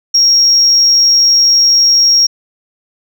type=tone; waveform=sine; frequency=5588 Hz; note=F8; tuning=in tune; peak=-4 dBFS; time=0.14-2.27 s; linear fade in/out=10 ms; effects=tanh soft clip ceiling -2 dBFS